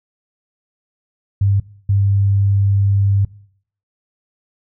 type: tone bursts at uneven times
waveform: sine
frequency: 99.4 Hz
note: G2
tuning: 25 cents sharp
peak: -11 dBFS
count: 2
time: 1.41-1.6 / 1.89-3.25 s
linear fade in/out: 5 ms
effects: noise-tail reverb RT60 0.6 s tail -21 dB re dry